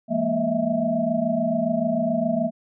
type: tone cluster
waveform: sine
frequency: 170.7 / 209.2 / 234.4 / 638 / 665 Hz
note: F3 / G#3 / A#3 / D#5 / E5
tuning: -39 / +13 / +10 / +43 / +15 cents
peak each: -31 / -29 / -24 / -27 / -25 dBFS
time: 0.08-2.51 s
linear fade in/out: 50 ms
effects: none